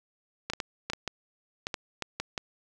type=clicks; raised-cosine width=0.2 ms; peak=-14 dBFS; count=11; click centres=0.5 / 0.535 / 0.602 / 0.9 / 0.934 / 1.077 / 1.669 / 1.742 / 2.023 / 2.2 / 2.378 s; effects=none